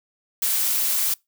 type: noise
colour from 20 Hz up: blue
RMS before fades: -22 dBFS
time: 0.42-1.14 s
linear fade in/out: 5 ms
effects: noise-tail reverb RT60 0.2 s tail -25 dB re dry